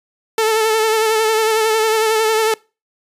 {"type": "tone with vibrato", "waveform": "sawtooth", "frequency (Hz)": 440, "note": "A4", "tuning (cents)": 0, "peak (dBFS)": -9, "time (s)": [0.38, 2.54], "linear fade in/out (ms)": 2, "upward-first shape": "sine", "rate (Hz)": 11, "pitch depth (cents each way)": 35, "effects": ["noise-tail reverb RT60 0.3 s tail -24 dB re dry", "resampled to 32000 Hz"]}